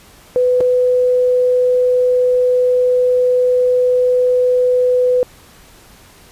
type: tone with dropouts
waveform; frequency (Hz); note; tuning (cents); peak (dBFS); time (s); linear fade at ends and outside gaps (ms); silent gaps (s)
sine; 499.8; B4; +21; -10; 0.36-5.23; 0; 0.605-0.609
effects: pink hiss -44 dBFS RMS until 6.31 s + resampled to 32000 Hz